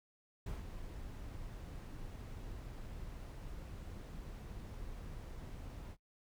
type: noise with ADSR envelope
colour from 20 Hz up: brown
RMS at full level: -41 dBFS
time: 0.46-5.97 s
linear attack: 6 ms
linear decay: 160 ms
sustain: -6 dB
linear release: 61 ms
effects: noise-tail reverb RT60 0.1 s tail -21 dB re dry